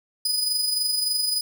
sawtooth tone with amplitude modulation, 4978 Hz, D#8, in tune, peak -17 dBFS, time 0.25-1.41 s, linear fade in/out 5 ms, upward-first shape sine, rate 23.4 Hz, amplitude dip 45%, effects none

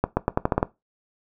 accelerating click train, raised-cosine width 1 ms, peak -5 dBFS, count 8, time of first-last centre 0.04-0.629 s, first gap 130 ms, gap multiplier 0.85, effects noise-tail reverb RT60 0.2 s tail -18 dB re dry

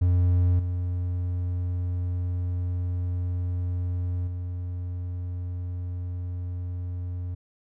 triangle tone with level steps, 89.1 Hz, F2, 35 cents sharp, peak -16 / -23 / -27 dBFS, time 0.01-7.35 s, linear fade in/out 10 ms, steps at 0.59 / 4.27 s, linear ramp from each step 5 ms, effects none

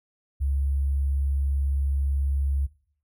sine tone with sample-and-hold, 69.1 Hz, C#2, 5 cents flat, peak -22 dBFS, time 0.4-2.67 s, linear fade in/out 20 ms, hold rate 11025 Hz, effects noise-tail reverb RT60 0.6 s tail -19 dB re dry

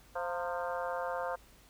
harmonic tone with a mistuned harmonic, 174.61 Hz, F3, in tune, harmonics 3 / 4 / 5 / 6 / 7 / 8 / 9, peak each -37 / -39 / -41 / -43 / -44 / -45 / -46 dBFS, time 0.15-1.36 s, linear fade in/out 10 ms, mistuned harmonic 5, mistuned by +72 cents, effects added 50 Hz sine -61 dBFS peak until 1.69 s + pink hiss -61 dBFS RMS until 1.69 s

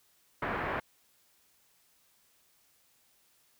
white low-pass noise, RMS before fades -34 dBFS, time 0.42-0.8 s, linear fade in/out 5 ms, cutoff 1800 Hz, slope 24 dB/octave, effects white hiss -68 dBFS RMS until 3.59 s

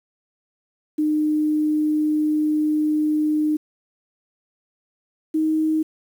sine tone pair in turn, 304.8 / 313.6 Hz, D#4 / D#4, -36 / +14 cents, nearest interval unison, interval 50 cents, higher second, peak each -17 dBFS, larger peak neither, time 0.98-3.57 / 5.34-5.83 s, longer first, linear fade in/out 10 ms, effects 8-bit

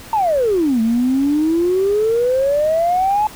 sine exponential two-way sweep, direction down then up, 920 to 220 to 865 Hz, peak -12 dBFS, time 0.13-3.27 s, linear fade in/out 2 ms, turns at 0.81 s, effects tanh soft clip ceiling -8 dBFS + pink hiss -37 dBFS RMS until 3.35 s

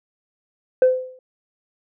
sine tone with exponential decay, 512 Hz, C5, 38 cents flat, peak -6 dBFS, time 0.82-1.19 s, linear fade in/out 2 ms, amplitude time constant 79 ms, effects tanh soft clip ceiling -8 dBFS

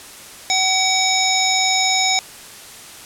harmonic tone, 757 Hz, F#5, 39 cents sharp, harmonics 1 / 3 / 5 / 7 / 9, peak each -21 / -21 / -21 / -21 / -21 dBFS, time 0.5-2.19 s, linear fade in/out 0 ms, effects white hiss -38 dBFS RMS until 3.05 s + low-pass 11000 Hz 12 dB/octave

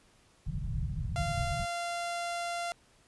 white low-pass noise, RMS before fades -34 dBFS, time 0.46-1.66 s, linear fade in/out 20 ms, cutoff 160 Hz, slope 48 dB/octave
sawtooth tone, 691 Hz, F5, 19 cents flat, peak -29 dBFS, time 1.16-2.72 s, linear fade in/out 0 ms
effects pink hiss -64 dBFS RMS until 3.07 s + resampled to 24000 Hz

